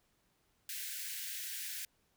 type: high-pass noise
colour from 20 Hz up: white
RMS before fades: -42 dBFS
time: 0.69-1.85 s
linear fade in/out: 2 ms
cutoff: 1500 Hz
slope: 96 dB/octave
effects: pink hiss -75 dBFS RMS until 2.16 s